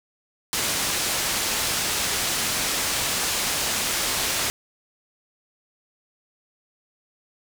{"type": "low-pass noise", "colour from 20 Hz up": "white", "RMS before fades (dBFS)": -25, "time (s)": [0.53, 4.5], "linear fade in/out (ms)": 0, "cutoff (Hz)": 8700, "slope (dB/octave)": 12, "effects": []}